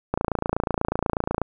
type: click train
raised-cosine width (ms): 1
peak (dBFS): -8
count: 37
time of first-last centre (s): 0.14-1.417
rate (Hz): 28.2
effects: none